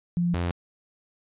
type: tone pair in turn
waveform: sine / sawtooth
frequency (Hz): 173.8 / 86.9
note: F3 / F2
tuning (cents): -8 / -8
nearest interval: octave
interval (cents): 1200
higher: first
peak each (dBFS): -21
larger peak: neither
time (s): 0.17-0.34 / 0.34-0.51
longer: neither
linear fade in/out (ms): 0
effects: resampled to 8000 Hz